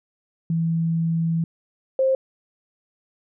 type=tone pair in turn; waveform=sine; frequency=164.81 / 528.9 Hz; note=E3 / C5; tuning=0 / +19 cents; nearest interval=octave + minor sixth; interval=2019 cents; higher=second; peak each=-19 / -16 dBFS; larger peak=second; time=0.5-1.44 / 1.99-2.15 s; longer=first; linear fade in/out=2 ms; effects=none